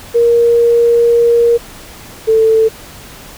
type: tone pair in turn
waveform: sine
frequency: 470 / 443.9 Hz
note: A#4 / A4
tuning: +14 / +15 cents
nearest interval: minor second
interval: 99 cents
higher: first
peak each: -6 dBFS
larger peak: neither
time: 0.14-1.58 / 2.27-2.69 s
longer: first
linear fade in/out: 20 ms
effects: pink hiss -34 dBFS RMS until 3.37 s